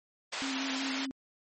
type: band-pass noise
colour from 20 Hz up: white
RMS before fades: -37 dBFS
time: 0.32-1.06 s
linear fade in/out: 10 ms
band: 520 to 4200 Hz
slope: 12 dB/octave
type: tone with vibrato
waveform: sine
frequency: 267.7 Hz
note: C4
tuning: 40 cents sharp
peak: -34 dBFS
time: 0.42-1.11 s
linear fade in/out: 0 ms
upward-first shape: square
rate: 5.4 Hz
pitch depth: 18 cents each way
effects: MP3 32 kbps